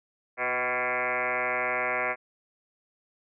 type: tone with frequency modulation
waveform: sine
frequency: 1387 Hz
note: F6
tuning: 12 cents flat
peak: -25 dBFS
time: 0.37-2.16 s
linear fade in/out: 50 ms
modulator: 127 Hz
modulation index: 7.3
effects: none